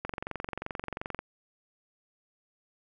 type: click train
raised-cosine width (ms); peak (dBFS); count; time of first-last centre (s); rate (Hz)
0.5; -19; 27; 0.05-1.19; 22.8
effects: none